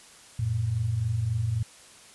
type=tone pair together; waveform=sine; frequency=91.1 / 114.78 Hz; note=F#2 / A#2; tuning=-26 / -26 cents; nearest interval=major third; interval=400 cents; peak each=-31 / -25 dBFS; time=0.39-1.63 s; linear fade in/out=5 ms; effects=white hiss -51 dBFS RMS until 2.14 s + resampled to 24000 Hz